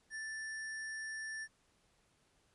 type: tone with sample-and-hold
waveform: sine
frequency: 1760 Hz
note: A6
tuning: in tune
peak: -40 dBFS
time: 0.1-1.48 s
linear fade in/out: 50 ms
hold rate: 7350 Hz
effects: pink hiss -73 dBFS RMS until 2.54 s + resampled to 24000 Hz